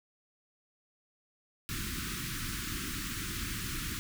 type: band-stop noise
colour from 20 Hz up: pink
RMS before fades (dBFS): -37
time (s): 1.69-3.99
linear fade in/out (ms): 0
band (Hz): 350 to 1200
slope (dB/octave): 48
effects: none